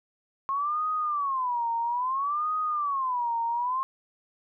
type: tone with vibrato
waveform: sine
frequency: 1075 Hz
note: C6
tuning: 47 cents sharp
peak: -25 dBFS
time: 0.49-3.83 s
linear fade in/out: 0 ms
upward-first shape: sine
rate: 0.6 Hz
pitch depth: 260 cents each way
effects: none